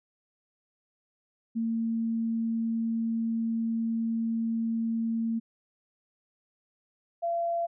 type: tone pair in turn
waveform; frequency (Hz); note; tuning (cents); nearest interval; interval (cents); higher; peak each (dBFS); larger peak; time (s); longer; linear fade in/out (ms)
sine; 227.4 / 681.4; A#3 / F5; -43 / -43; octave + perfect fifth; 1900; second; -26; neither; 1.55-5.4 / 7.22-7.67; first; 20
effects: none